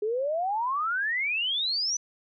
sine exponential sweep, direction up, 409.6 to 6060 Hz, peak -25 dBFS, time 0.02-1.97 s, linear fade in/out 5 ms, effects none

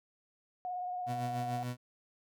sine tone with vibrato, 724 Hz, F#5, 38 cents flat, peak -35 dBFS, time 0.65-1.63 s, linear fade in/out 0 ms, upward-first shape sine, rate 18 Hz, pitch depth 23 cents each way
30% pulse tone with tremolo, 123.47 Hz, B2, in tune, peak -32 dBFS, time 1.06-1.77 s, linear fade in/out 50 ms, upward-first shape sine, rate 6.8 Hz, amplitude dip 50%
effects none

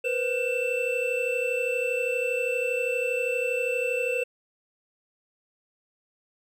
triangle tone cluster, 481.5 / 514 / 2669 Hz, B4 / C5 / E7, -44 / -31 / +21 cents, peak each -27 dBFS, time 0.04-4.24 s, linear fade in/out 10 ms, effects none

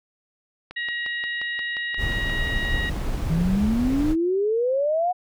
click train, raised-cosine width 0.3 ms, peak -21 dBFS, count 12, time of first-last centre 0.71-2.65 s, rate 5.67 Hz
harmonic tone, 950 Hz, A#5, 33 cents sharp, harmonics 2 / 3 / 4, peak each -26 / -36 / -36 dBFS, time 0.76-2.9 s, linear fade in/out 10 ms
brown noise, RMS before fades -26 dBFS, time 1.97-4.16 s, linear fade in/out 50 ms
sine exponential sweep, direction up, 156.6 to 738 Hz, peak -19 dBFS, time 3.29-5.13 s, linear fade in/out 20 ms
effects none

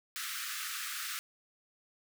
pink high-pass noise, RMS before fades -39 dBFS, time 0.16-1.19 s, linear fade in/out 0 ms, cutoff 1200 Hz, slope 96 dB/octave, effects none

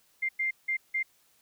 sine tone bursts at uneven times, 2102 Hz, C7, 7 cents sharp, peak -26 dBFS, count 4, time 0.22-0.29 / 0.39-0.51 / 0.68-0.77 / 0.94-1.03 s, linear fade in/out 10 ms, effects white hiss -66 dBFS RMS until 1.41 s

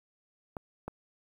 clicks, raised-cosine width 1 ms, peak -23 dBFS, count 2, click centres 0.568 / 0.88 s, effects 9-bit

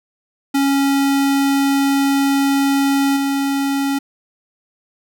square tone with level steps, 276.7 Hz, C#4, 3 cents flat, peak -14 / -17 dBFS, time 0.54-3.99 s, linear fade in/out 10 ms, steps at 3.16 s, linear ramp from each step 10 ms, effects none

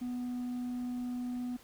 triangle tone with hard clipping, 246.9 Hz, B3, in tune, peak -33 dBFS, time 0.01-1.57 s, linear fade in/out 10 ms, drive 1 dB, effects pink hiss -58 dBFS RMS until 1.63 s

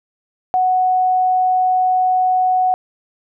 sine tone, 740 Hz, F#5, in tune, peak -12 dBFS, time 0.54-2.74 s, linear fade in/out 0 ms, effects none

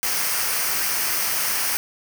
white noise with comb filter, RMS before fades -23 dBFS, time 0.03-1.77 s, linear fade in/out 0 ms, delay 0.27 ms, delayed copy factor -0.55, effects none

